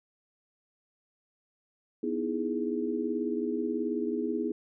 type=chord; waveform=sine; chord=E major seventh; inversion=second; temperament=equal; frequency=246.9 / 311.1 / 329.6 / 415.3 Hz; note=B3 / D#4 / E4 / G#4; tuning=0 / 0 / 0 / 0 cents; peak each=-33 / -35 / -34 / -33 dBFS; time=2.03-4.52 s; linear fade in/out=5 ms; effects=none